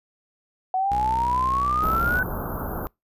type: exponential sweep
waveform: sine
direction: up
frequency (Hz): 740 to 1521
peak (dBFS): -20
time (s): 0.74-2.23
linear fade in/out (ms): 2
type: tone with vibrato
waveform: sawtooth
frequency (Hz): 63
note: B1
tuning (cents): +35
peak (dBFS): -26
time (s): 0.91-2.2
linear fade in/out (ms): 5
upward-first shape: sine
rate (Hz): 9.4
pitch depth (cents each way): 12
type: band-stop noise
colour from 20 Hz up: pink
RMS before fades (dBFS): -29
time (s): 1.83-2.87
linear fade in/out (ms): 0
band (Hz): 1500 to 12000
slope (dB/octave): 96
effects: noise-tail reverb RT60 0.2 s tail -26 dB re dry + resampled to 32000 Hz